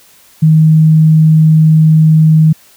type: tone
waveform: sine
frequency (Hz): 157.4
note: D#3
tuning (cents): +20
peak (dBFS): -3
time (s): 0.42-2.53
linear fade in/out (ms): 10
effects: white hiss -44 dBFS RMS until 2.76 s